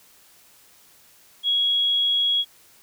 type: tone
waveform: sine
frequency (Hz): 3322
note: G#7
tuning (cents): 0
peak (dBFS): -18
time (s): 1.43-2.45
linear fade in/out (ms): 50
effects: white hiss -54 dBFS RMS until 2.82 s